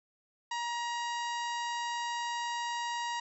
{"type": "harmonic tone with a mistuned harmonic", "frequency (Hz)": 948, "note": "A#5", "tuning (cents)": 29, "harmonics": [1, 2, 3, 4, 5, 6, 7, 8], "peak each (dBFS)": [-34, -40, -44, -46, -48, -50, -51, -52], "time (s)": [0.51, 3.2], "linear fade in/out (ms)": 5, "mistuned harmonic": 4, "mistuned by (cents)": 19, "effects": []}